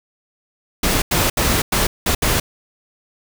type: noise bursts at uneven times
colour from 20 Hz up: pink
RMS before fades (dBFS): -17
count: 6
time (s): 0.83-1.02 / 1.11-1.3 / 1.37-1.62 / 1.72-1.87 / 2.06-2.15 / 2.22-2.4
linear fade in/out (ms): 5
effects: none